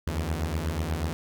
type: beating tone pair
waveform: sawtooth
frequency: 75.5 / 83.7 Hz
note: D2 / E2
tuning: +48 / +27 cents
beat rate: 8.2 Hz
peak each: -26 dBFS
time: 0.07-1.13 s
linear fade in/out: 0 ms
effects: none